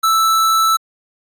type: tone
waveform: square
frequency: 1318.5 Hz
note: E6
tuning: in tune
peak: -12 dBFS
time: 0.03-0.77 s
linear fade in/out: 10 ms
effects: AAC 64 kbps